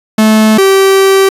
45% pulse tone pair in turn, 217.4 / 387.4 Hz, A3 / G4, -21 / -20 cents, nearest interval minor seventh, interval 1001 cents, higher second, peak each -4 dBFS, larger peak neither, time 0.18-0.58 / 0.58-1.29 s, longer second, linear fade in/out 5 ms, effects resampled to 32000 Hz

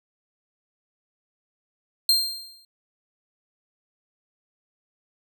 40% pulse tone with exponential decay, 4186 Hz, C8, in tune, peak -13 dBFS, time 2.09-2.65 s, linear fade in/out 2 ms, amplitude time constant 120 ms, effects none

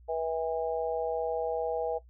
harmonic tone, 162.4 Hz, E3, 26 cents flat, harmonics 3 / 4 / 5, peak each -31 / -33 / -35 dBFS, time 0.08-1.99 s, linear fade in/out 20 ms, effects noise-tail reverb RT60 0.1 s tail -17 dB re dry + added 60 Hz sine -52 dBFS peak until 2.09 s

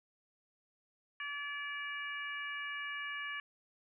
harmonic tone with a mistuned harmonic, 575 Hz, D5, 37 cents flat, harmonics 2 / 3 / 4 / 5, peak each -46 / -41 / -44 / -47 dBFS, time 1.2-3.4 s, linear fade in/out 2 ms, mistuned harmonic 4, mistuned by +18 cents, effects none

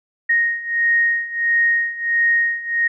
sine beating tone pair, 1864.7 / 1866.2 Hz, A#6 / A#6, 0 / +1 cents, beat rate 1.5 Hz, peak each -20 / -17 dBFS, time 0.29-2.88 s, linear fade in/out 10 ms, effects none

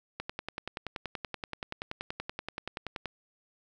click train, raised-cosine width 0.3 ms, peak -19 dBFS, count 31, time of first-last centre 0.2-3.057 s, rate 10.5 Hz, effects none

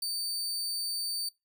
sawtooth tone, 4590 Hz, D8, 40 cents flat, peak -28 dBFS, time 0.02-1.29 s, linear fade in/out 5 ms, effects noise-tail reverb RT60 0.2 s tail -22 dB re dry

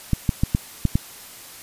clicks, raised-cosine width 5 ms, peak -5 dBFS, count 6, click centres 0.133 / 0.292 / 0.435 / 0.549 / 0.853 / 0.955 s, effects white hiss -41 dBFS RMS until 1.62 s + resampled to 32000 Hz

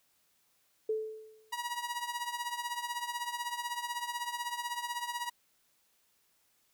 sine tone with exponential decay, 436.3 Hz, A4, 15 cents flat, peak -27 dBFS, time 0.89-1.54 s, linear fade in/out 5 ms, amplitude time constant 140 ms
sawtooth tone with tremolo, 960 Hz, B5, 49 cents flat, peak -28 dBFS, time 1.52-5.3 s, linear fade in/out 10 ms, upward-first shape triangle, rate 16 Hz, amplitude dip 80%
effects white hiss -72 dBFS RMS until 6.73 s

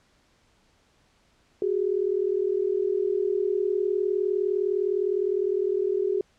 sine tone pair together, 372.5 / 412.2 Hz, F#4 / G#4, +12 / -13 cents, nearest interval major second, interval 175 cents, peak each -25 dBFS, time 1.62-6.21 s, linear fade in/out 2 ms, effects pink hiss -64 dBFS RMS until 6.38 s + low-pass 7000 Hz 12 dB/octave

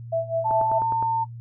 sine tone with tremolo, 660 Hz, E5, 2 cents sharp, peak -19 dBFS, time 0.12-0.79 s, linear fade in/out 10 ms, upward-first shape sine, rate 4.9 Hz, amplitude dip 85%
sine tone with pitch glide, 880 to 900 Hz, A5 to A5, 0 to +39 cents, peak -20 dBFS, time 0.44-1.25 s, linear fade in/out 20 ms, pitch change +39 cents, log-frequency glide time 0.65-0.85 s
click train, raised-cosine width 1 ms, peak -20 dBFS, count 6, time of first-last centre 0.51-1.026 s, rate 9.69 Hz
effects noise-tail reverb RT60 0.1 s tail -19 dB re dry + added 117 Hz sine -35 dBFS peak until 1.4 s

